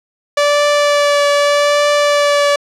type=tone with vibrato; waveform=sawtooth; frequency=580 Hz; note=D5; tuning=22 cents flat; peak=-6 dBFS; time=0.37-2.56 s; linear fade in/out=5 ms; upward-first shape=triangle; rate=0.82 Hz; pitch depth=16 cents each way; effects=low-pass 7000 Hz 12 dB/octave